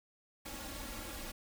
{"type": "noise with comb filter", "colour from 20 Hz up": "pink", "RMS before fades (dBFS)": -44, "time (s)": [0.45, 1.32], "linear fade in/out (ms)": 10, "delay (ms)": 3.6, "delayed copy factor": 0.9, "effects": []}